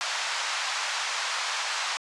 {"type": "band-pass noise", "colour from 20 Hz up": "pink", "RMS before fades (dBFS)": -30, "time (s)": [0.01, 1.97], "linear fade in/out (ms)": 0, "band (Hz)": [850, 6800], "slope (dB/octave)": 24, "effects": ["resampled to 24000 Hz"]}